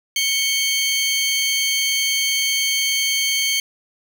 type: tone pair together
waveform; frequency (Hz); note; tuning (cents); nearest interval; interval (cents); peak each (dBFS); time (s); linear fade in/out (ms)
25% pulse; 2217 / 3145; C#7 / G7; 0 / +5; tritone; 605; -17; 0.16-3.6; 2
effects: none